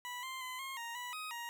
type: tone with pitch steps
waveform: 20% pulse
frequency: 983 / 1047 / 1019 / 1072 / 934 / 981 / 1256 / 943 Hz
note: B5 / C6 / C6 / C6 / A#5 / B5 / D#6 / A#5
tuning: -8 / +1 / -46 / +42 / +3 / -12 / +16 / +20 cents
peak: -36 dBFS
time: 0.05-1.49 s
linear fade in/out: 0 ms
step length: 180 ms
effects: none